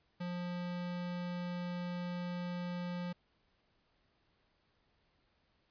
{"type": "tone", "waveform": "square", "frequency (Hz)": 176.8, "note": "F3", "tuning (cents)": 22, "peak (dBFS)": -38, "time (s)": [0.2, 3.13], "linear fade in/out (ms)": 10, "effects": ["pink hiss -75 dBFS RMS until 5.7 s", "resampled to 11025 Hz"]}